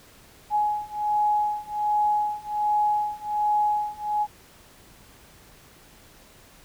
sine beating tone pair, 838 / 839.3 Hz, G#5 / G#5, +15 / +18 cents, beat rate 1.3 Hz, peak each -25 / -24 dBFS, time 0.5-4.27 s, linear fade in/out 50 ms, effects pink hiss -52 dBFS RMS until 6.64 s

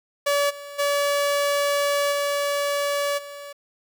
sawtooth tone with level steps, 572 Hz, D5, 46 cents flat, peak -15 / -32 / -16 / -18 / -32 dBFS, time 0.26-3.53 s, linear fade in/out 10 ms, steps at 0.49 / 0.78 / 2.11 / 3.17 s, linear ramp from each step 20 ms, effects 9-bit

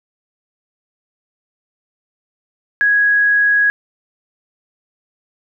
sine tone, 1661.2 Hz, G#6, in tune, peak -10 dBFS, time 2.81-3.7 s, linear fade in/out 0 ms, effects none

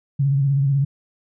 sine tone with vibrato, 138.59 Hz, C#3, in tune, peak -15 dBFS, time 0.19-0.85 s, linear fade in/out 10 ms, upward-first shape sine, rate 16 Hz, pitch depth 56 cents each way, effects none

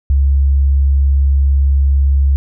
sine tone, 68.9 Hz, C#2, 10 cents flat, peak -8 dBFS, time 0.1-2.36 s, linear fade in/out 0 ms, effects none

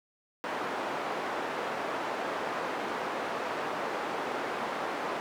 white band-pass noise, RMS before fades -34 dBFS, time 0.44-5.2 s, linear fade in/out 0 ms, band 310 to 1100 Hz, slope 12 dB/octave, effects none

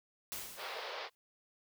white noise with exponential decay, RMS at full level -40 dBFS, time 0.32-1.15 s, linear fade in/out 0 ms, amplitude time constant 180 ms
pink band-pass noise, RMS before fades -43 dBFS, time 0.56-1.1 s, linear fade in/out 50 ms, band 440 to 5000 Hz, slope 48 dB/octave
effects none

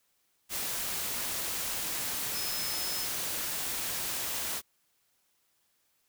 sine tone in noise, 5170 Hz, E8, 34 cents flat, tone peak -37 dBFS, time 2.32-3.08 s, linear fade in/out 50 ms, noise white, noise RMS -34 dBFS, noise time 0.49-4.62 s, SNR -6 dB, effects white hiss -73 dBFS RMS until 6.08 s

